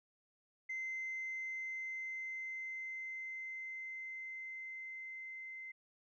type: tone with level ramp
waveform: sine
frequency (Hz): 2070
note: C7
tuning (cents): -19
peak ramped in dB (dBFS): -37 to -45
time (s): 0.69-5.72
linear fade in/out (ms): 10
effects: tanh soft clip ceiling -35 dBFS